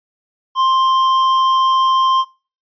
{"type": "tone with tanh clipping", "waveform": "sine", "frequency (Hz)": 1051, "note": "C6", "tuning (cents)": 7, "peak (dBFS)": -13, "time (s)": [0.55, 2.25], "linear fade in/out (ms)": 50, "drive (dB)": 12, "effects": ["noise-tail reverb RT60 0.4 s tail -25 dB re dry", "resampled to 11025 Hz"]}